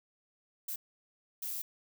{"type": "noise bursts at uneven times", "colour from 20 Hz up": "violet", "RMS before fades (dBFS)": -38, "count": 2, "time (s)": [[0.68, 0.76], [1.42, 1.62]], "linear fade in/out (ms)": 5, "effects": []}